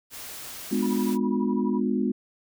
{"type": "noise", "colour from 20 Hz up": "white", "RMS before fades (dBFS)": -39, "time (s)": [0.1, 1.18], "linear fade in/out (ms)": 50}
{"type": "chord", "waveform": "sine", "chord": "G# diminished seventh", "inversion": "none", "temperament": "just", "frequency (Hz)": [207.7, 249.2, 299, 358.8], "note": ["G#3", "B3", "D4", "F4"], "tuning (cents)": [0, 16, 31, 47], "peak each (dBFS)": [-26, -26, -31, -30], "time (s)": [0.71, 2.12], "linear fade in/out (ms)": 10}
{"type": "tone with tremolo", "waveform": "sine", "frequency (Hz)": 973, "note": "B5", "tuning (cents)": -26, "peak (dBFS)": -33, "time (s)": [0.82, 1.81], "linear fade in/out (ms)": 10, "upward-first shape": "sine", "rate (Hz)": 12, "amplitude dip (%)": 90}
{"effects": []}